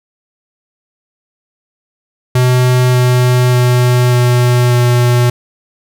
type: tone with pitch steps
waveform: square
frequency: 125.8 / 124.86 / 123.92 / 123 / 122.08 Hz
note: B2 / B2 / B2 / B2 / B2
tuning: +32 / +19 / +6 / -7 / -20 cents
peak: -8 dBFS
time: 2.35-5.3 s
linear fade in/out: 5 ms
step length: 590 ms
effects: none